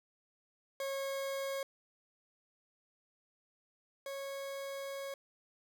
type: tone pair in turn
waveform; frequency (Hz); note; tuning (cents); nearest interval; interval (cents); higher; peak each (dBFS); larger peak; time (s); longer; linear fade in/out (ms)
40% pulse; 546 / 550.4; C#5 / C#5; -26 / -12; unison; 14; second; -35 / -39; first; 0.8-1.63 / 4.06-5.14; second; 2
effects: none